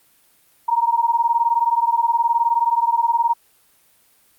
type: beating tone pair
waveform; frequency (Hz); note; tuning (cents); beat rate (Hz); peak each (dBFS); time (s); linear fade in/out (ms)
sine; 926 / 945; A#5 / A#5; -12 / +23; 19; -18; 0.68-3.34; 10
effects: white hiss -57 dBFS RMS until 4.38 s + Opus 32 kbps